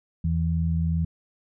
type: tone pair together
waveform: sine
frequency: 82.41 / 164.81 Hz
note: E2 / E3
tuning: 0 / 0 cents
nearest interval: octave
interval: 1200 cents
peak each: -24 dBFS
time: 0.24-1.05 s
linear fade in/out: 5 ms
effects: none